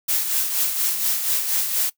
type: noise with tremolo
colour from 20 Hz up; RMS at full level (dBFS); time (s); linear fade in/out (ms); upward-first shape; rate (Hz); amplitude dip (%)
blue; -20; 0.08-1.9; 10; sine; 4.2; 50
effects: noise-tail reverb RT60 0.1 s tail -20 dB re dry